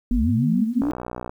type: linear sweep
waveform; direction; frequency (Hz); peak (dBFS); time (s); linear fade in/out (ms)
sine; up; 32.7 to 304; -20; 0.11-0.91; 0
type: tone with vibrato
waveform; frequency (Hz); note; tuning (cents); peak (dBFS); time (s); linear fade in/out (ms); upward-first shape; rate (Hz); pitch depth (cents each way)
sine; 233.1; A#3; 0; -19; 0.11-0.82; 2; triangle; 6.8; 130
type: click train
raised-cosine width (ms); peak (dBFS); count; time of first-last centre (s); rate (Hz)
1; -17; 30; 0.82-1.295; 61.1
effects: 9-bit